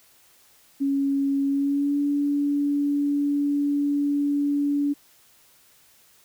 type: tone with pitch glide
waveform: sine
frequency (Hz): 277 to 286.9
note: C#4 to D4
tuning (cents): -1 to -40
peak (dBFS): -20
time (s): 0.8-4.94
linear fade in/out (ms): 20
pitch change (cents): +61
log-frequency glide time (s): 1.47-1.98
effects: white hiss -57 dBFS RMS until 6.24 s